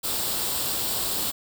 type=noise with comb filter; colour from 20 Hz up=white; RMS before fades=-27 dBFS; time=0.03-1.32 s; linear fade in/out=20 ms; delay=0.24 ms; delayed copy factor=+0.55; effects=none